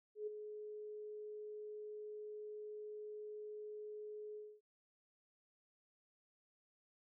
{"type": "tone with ADSR envelope", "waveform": "sine", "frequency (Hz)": 423.1, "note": "G#4", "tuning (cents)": 32, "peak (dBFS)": -38, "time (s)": [0.15, 4.61], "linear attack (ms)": 120, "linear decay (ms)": 13, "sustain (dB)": -8, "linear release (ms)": 250, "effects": []}